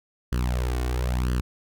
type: tone with flanger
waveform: sawtooth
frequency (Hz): 61.74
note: B1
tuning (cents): 0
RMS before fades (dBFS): -25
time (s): 0.32-1.41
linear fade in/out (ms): 5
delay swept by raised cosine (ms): 0.65 to 2.75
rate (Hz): 1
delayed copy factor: +0.85
effects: none